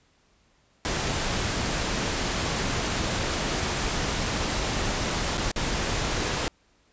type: noise with dropouts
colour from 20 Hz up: pink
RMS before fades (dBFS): -27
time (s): 0.85-6.48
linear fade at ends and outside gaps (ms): 0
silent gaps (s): 5.373-5.379 / 5.515-5.561
effects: pink hiss -64 dBFS RMS until 6.92 s + resampled to 16000 Hz